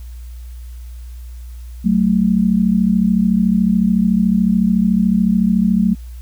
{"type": "tone pair together", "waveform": "sine", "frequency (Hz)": [187.2, 221], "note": ["F#3", "A3"], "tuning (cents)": [20, 8], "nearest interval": "minor third", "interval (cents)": 288, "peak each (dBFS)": -14, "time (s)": [1.84, 5.95], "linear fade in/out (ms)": 20, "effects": ["added 60 Hz sine -29 dBFS peak until 6.21 s", "white hiss -51 dBFS RMS until 6.21 s"]}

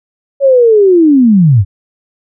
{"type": "linear sweep", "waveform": "sine", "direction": "down", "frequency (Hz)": [563, 86.1], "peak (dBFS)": -3, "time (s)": [0.4, 1.65], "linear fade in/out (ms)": 50, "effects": []}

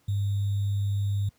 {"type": "tone with sample-and-hold", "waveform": "sine", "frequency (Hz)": 100.4, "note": "G2", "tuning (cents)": 42, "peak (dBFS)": -23, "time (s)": [0.08, 1.29], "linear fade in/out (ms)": 5, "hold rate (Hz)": 3675, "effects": ["pink hiss -66 dBFS RMS until 1.38 s", "high-pass 60 Hz 12 dB/octave"]}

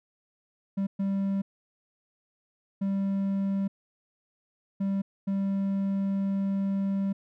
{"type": "tone bursts at uneven times", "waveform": "triangle", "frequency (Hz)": 196, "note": "G3", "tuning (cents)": 0, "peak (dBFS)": -23, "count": 5, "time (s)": [[0.77, 0.87], [0.99, 1.42], [2.81, 3.68], [4.8, 5.02], [5.27, 7.13]], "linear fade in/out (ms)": 10, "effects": []}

